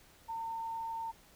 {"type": "tone", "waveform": "sine", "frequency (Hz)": 908, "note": "A#5", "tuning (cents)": -46, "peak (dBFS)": -36, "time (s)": [0.28, 1.12], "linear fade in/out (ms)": 20, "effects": ["pink hiss -61 dBFS RMS until 1.35 s"]}